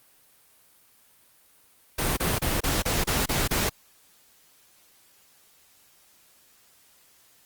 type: noise bursts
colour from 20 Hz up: pink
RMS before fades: -25 dBFS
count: 8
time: 1.98-3.696 s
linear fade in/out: 10 ms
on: 190 ms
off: 28 ms
effects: white hiss -59 dBFS RMS until 7.45 s + Opus 32 kbps